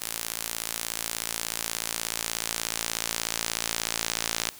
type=tone with band-pass filter sweep; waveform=sawtooth; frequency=56.6 Hz; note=A1; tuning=50 cents sharp; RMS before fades=-32 dBFS; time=0.01-4.5 s; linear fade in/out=10 ms; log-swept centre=12000 to 6900 Hz; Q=0.79; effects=white hiss -47 dBFS RMS until 4.59 s